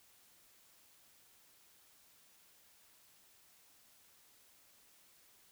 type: silence
effects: white hiss -66 dBFS RMS until 5.51 s